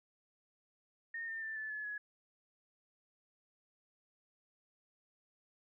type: tone with pitch steps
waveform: sine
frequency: 1837 / 1805.4 / 1774.4 / 1743.9 / 1714 / 1684.5 Hz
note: A#6 / A6 / A6 / A6 / A6 / G#6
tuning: -26 / +44 / +14 / -16 / -46 / +24 cents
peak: -39 dBFS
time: 1.14-1.98 s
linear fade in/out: 5 ms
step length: 140 ms
effects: none